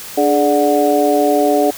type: harmonic tone with a mistuned harmonic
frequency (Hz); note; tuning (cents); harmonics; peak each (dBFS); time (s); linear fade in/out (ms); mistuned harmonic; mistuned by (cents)
146.83; D3; 0; 2 / 3 / 4 / 5; -16 / -16 / -16 / -16; 0.17-1.71; 10; 3; -75
effects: white hiss -31 dBFS RMS until 1.77 s